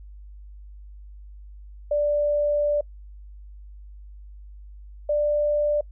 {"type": "tone pair in turn", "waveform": "sine", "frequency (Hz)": [587.3, 591], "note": ["D5", "D5"], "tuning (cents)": [0, 11], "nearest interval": "unison", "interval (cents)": 11, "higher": "second", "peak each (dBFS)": -19, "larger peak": "neither", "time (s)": [[1.91, 2.81], [5.09, 5.81]], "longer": "first", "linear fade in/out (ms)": 5, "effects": ["noise-tail reverb RT60 0.1 s tail -26 dB re dry", "added 50 Hz sine -40 dBFS peak until 5.91 s"]}